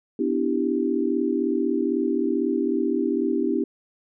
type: chord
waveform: sine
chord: E minor seventh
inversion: second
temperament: equal with one note detuned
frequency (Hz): 249.8 / 293.7 / 329.6 / 392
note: B3 / D4 / E4 / G4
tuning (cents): +20 / 0 / 0 / 0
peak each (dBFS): -26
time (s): 0.19-3.64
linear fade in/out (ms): 5
effects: none